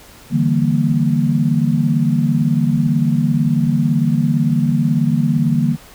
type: chord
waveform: sine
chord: E half-diminished seventh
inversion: third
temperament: equal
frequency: 146.83 / 164.81 / 196 / 233.1 Hz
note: D3 / E3 / G3 / Bb3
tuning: 0 / 0 / 0 / 0 cents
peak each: -17 / -18 / -22 / -17 dBFS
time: 0.3-5.77 s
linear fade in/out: 50 ms
effects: pink hiss -42 dBFS RMS until 5.94 s